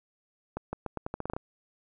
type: accelerating click train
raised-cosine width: 1 ms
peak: -19 dBFS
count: 11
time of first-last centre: 0.57-1.365 s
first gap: 160 ms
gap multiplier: 0.83
effects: none